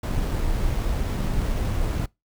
brown noise with sample-and-hold, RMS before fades -24 dBFS, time 0.03-2.06 s, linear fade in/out 5 ms, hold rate 8820 Hz, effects noise-tail reverb RT60 0.2 s tail -24 dB re dry

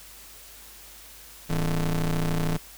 40% pulse ring-modulated tone, 88.5 Hz, F2, 23 cents sharp, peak -19 dBFS, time 1.49-2.58 s, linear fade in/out 20 ms, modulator 71.9 Hz, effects added 50 Hz sine -54 dBFS peak until 2.77 s + white hiss -47 dBFS RMS until 2.77 s

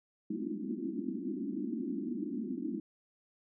white band-pass noise, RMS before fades -37 dBFS, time 0.3-2.8 s, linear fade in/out 5 ms, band 190 to 350 Hz, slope 96 dB/octave, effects none

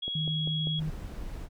sine tone, 3322 Hz, G#7, in tune, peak -31 dBFS, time 0.02-0.8 s, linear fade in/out 10 ms
click train, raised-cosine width 2 ms, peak -26 dBFS, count 4, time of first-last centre 0.08-0.672 s, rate 5.07 Hz
sine tone with vibrato, 155.56 Hz, D#3, in tune, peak -29 dBFS, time 0.15-0.9 s, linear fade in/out 5 ms, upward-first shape sine, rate 20 Hz, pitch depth 35 cents each way
brown noise, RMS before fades -38 dBFS, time 0.77-1.49 s, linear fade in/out 50 ms
effects none

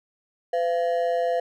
triangle ring-modulated tone, 596 Hz, D5, 25 cents sharp, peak -16 dBFS, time 0.53-1.4 s, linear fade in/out 5 ms, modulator 88.7 Hz, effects none

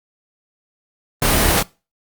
pink noise with echo, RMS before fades -17 dBFS, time 1.22-1.6 s, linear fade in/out 2 ms, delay 27 ms, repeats 1, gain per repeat -2 dB, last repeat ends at 1.627 s, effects noise-tail reverb RT60 0.3 s tail -23 dB re dry + Opus 32 kbps

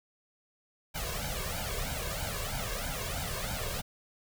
pink noise with flanger, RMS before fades -35 dBFS, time 0.94-3.82 s, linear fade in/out 20 ms, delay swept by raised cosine 1.3 to 1.85 ms, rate 3.1 Hz, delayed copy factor +1, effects none

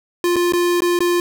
square tone with dropouts, 350.2 Hz, F4, 5 cents sharp, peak -15 dBFS, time 0.24-1.2 s, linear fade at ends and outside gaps 1 ms, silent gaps 0.359-0.364 / 0.523-0.535 / 0.805-0.82 / 0.99-1.005 s, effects none

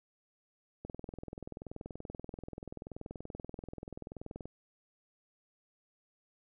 click train, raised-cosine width 2 ms, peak -29 dBFS, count 76, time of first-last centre 0.85-4.456 s, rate 20.8 Hz, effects none

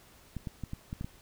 clicks, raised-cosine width 5 ms, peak -24 dBFS, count 7, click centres 0.367 / 0.472 / 0.637 / 0.734 / 0.929 / 1.011 / 1.045 s, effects pink hiss -58 dBFS RMS until 1.21 s

